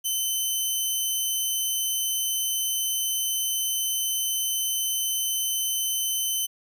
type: tone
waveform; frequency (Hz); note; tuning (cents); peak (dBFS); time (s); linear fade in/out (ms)
10% pulse; 3052; G7; -47; -16; 0.04-6.47; 20
effects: none